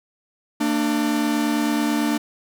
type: tone pair together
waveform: 45% pulse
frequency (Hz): 227.6 / 296.7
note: A#3 / D4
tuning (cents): -41 / +18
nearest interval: perfect fourth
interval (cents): 459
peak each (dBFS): -23 / -21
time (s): 0.6-2.18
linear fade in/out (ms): 10
effects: none